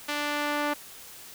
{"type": "tone with band-pass filter sweep", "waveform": "sawtooth", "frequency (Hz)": 293.7, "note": "D4", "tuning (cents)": 0, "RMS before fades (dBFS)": -29, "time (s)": [0.08, 0.74], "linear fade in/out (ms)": 10, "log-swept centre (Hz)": [2700, 1200], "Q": 0.7, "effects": ["white hiss -46 dBFS RMS until 1.34 s"]}